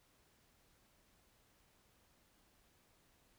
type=silence; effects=pink hiss -72 dBFS RMS until 3.38 s